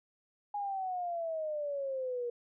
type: exponential sweep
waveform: sine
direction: down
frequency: 829 to 474.2 Hz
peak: -33 dBFS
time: 0.54-2.3 s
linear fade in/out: 5 ms
effects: none